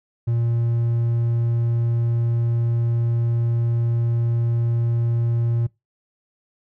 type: tone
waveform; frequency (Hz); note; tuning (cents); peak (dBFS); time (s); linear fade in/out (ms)
triangle; 117.2; A#2; +10; -16; 0.27-5.67; 10
effects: noise-tail reverb RT60 0.2 s tail -22 dB re dry